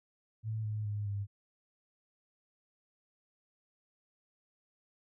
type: tone with pitch steps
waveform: sine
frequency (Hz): 110 / 106.87 / 103.83 / 100.87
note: A2 / A2 / G#2 / G2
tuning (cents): 0 / -50 / 0 / +50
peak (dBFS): -33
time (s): 0.43-1.27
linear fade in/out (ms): 50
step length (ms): 210
effects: none